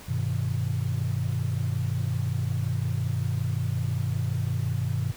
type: chord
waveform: sine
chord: G augmented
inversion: none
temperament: equal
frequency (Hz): 98 / 123.47 / 155.56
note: G2 / B2 / D#3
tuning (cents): 0 / 0 / 0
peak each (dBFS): -28 / -27 / -31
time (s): 0.08-5.12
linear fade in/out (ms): 10
effects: tanh soft clip ceiling -16 dBFS + pink hiss -46 dBFS RMS until 5.16 s